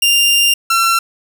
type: tone pair in turn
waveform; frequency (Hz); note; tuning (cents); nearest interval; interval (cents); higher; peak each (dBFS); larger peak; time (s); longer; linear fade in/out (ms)
sawtooth; 2794 / 1353.3; F7 / E6; 0 / +45; octave + minor second; 1255; first; -6 / -7; first; 0.02-0.54 / 0.7-0.99; first; 5
effects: none